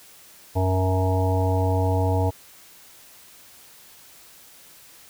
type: harmonic tone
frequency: 93.5 Hz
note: F#2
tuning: 19 cents sharp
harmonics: 1 / 3 / 5 / 7 / 9 / 10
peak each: -20 / -29 / -28 / -29 / -30 / -34 dBFS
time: 0.55-2.31 s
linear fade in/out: 20 ms
effects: white hiss -49 dBFS RMS until 5.09 s